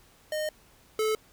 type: tone pair in turn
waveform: square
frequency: 614 / 434.2 Hz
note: D#5 / A4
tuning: -23 / -23 cents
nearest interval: tritone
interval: 600 cents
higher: first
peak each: -29 / -25 dBFS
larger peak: second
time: 0.32-0.49 / 0.99-1.15 s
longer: first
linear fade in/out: 2 ms
effects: pink hiss -59 dBFS RMS until 1.32 s